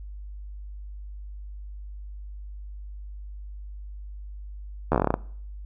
slowing click train, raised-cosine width 1 ms, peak -7 dBFS, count 11, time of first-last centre 4.92-5.141 s, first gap 12 ms, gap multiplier 1.13, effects noise-tail reverb RT60 0.6 s tail -23 dB re dry + added 50 Hz sine -36 dBFS peak until 5.65 s

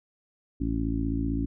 harmonic tone with a mistuned harmonic, 55.6 Hz, A1, 19 cents sharp, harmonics 1 / 2 / 3 / 4 / 5 / 6, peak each -30 / -34 / -37 / -35 / -29 / -38 dBFS, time 0.6-1.46 s, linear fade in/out 10 ms, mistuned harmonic 1, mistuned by -15 cents, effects none

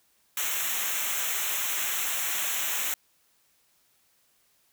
white noise with comb filter, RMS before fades -29 dBFS, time 0.37-2.94 s, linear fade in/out 2 ms, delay 0.21 ms, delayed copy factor -0.85, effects white hiss -67 dBFS RMS until 4.72 s

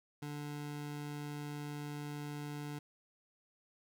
25% pulse tone, 146.83 Hz, D3, in tune, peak -37 dBFS, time 0.22-2.79 s, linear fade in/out 5 ms, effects none

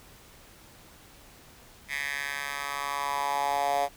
10% pulse tone with high-pass filter sweep, 141.6 Hz, C#3, 37 cents sharp, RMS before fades -30 dBFS, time 1.88-3.89 s, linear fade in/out 50 ms, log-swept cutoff 2000 to 660 Hz, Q 4.1, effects pink hiss -53 dBFS RMS until 3.96 s

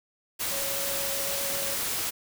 sine tone in noise, 554.4 Hz, C#5, in tune, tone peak -36 dBFS, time 0.51-1.76 s, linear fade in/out 20 ms, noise white, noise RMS -30 dBFS, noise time 0.39-2.11 s, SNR -9 dB, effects none

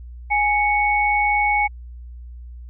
sine tone pair together, 831 / 2219 Hz, G#5 / C#7, +1 / +1 cents, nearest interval octave + perfect fourth, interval 1700 cents, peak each -18 / -19 dBFS, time 0.3-1.68 s, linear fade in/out 20 ms, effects added 60 Hz sine -34 dBFS peak until 2.69 s

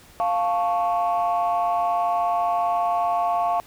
sine chord, F augmented, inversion none, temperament equal, 698.5 / 880 / 1108.7 Hz, F5 / A5 / C#6, 0 / 0 / 0 cents, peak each -20 / -26 / -25 dBFS, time 0.2-3.6 s, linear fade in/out 0 ms, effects tanh soft clip ceiling -14 dBFS + pink hiss -50 dBFS RMS until 3.66 s

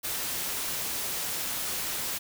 white noise with amplitude modulation, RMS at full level -31 dBFS, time 0.03-2.19 s, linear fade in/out 20 ms, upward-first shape sine, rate 257 Hz, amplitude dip 25%, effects none

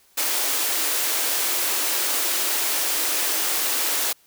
white high-pass noise, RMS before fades -23 dBFS, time 0.17-4.13 s, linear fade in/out 10 ms, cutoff 270 Hz, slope 96 dB/octave, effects white hiss -58 dBFS RMS until 4.26 s

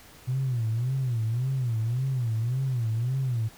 sine tone with vibrato, 122 Hz, B2, 21 cents flat, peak -23 dBFS, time 0.27-3.49 s, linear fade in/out 20 ms, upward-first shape sine, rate 1.8 Hz, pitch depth 170 cents each way, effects tanh soft clip ceiling -20 dBFS + pink hiss -51 dBFS RMS until 3.57 s

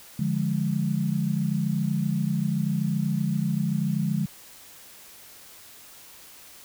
sine chord, D diminished, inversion none, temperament equal, 146.83 / 174.61 / 207.7 Hz, D3 / F3 / Ab3, 0 / 0 / 0 cents, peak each -27 dBFS, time 0.19-4.26 s, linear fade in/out 5 ms, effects white hiss -48 dBFS RMS until 6.64 s

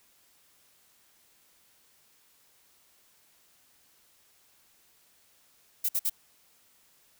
violet noise bursts, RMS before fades -27 dBFS, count 3, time 5.84-6.098 s, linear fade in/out 10 ms, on 50 ms, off 54 ms, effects white hiss -64 dBFS RMS until 7.19 s

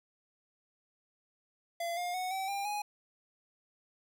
square tone with pitch steps, 682 / 709.3 / 737.7 / 767.3 / 798 / 830 Hz, F5 / F5 / F#5 / G5 / G5 / G#5, -41 / +27 / -5 / -37 / +31 / -1 cents, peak -34 dBFS, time 1.8-2.82 s, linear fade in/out 5 ms, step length 170 ms, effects none

